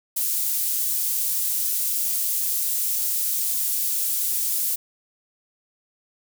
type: high-pass noise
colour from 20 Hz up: pink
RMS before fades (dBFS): -24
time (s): 0.16-4.76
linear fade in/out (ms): 10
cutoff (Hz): 11000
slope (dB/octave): 12
effects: none